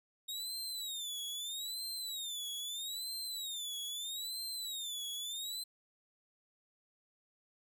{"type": "tone with vibrato", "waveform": "sawtooth", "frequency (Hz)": 3729, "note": "A#7", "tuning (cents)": 0, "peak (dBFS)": -36, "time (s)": [0.28, 5.64], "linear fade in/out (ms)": 10, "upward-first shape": "sine", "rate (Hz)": 0.78, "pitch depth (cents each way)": 180, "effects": []}